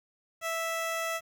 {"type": "tone", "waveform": "15% pulse", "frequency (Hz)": 658, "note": "E5", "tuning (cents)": -3, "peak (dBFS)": -24, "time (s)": [0.41, 1.21], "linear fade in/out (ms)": 50, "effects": ["10-bit"]}